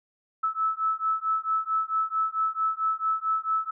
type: beating tone pair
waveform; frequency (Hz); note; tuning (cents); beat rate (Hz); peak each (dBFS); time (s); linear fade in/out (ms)
sine; 1304 / 1308.5; E6 / E6; -19 / -13; 4.5; -27; 0.43-3.71; 10
effects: none